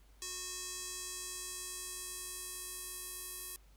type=tone with band-pass filter sweep; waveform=square; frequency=365.8 Hz; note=F#4; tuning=20 cents flat; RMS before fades=-44 dBFS; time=0.22-3.56 s; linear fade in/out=0 ms; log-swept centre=7100 to 11000 Hz; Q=2; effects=added 50 Hz sine -59 dBFS peak until 3.76 s + pink hiss -69 dBFS RMS until 3.76 s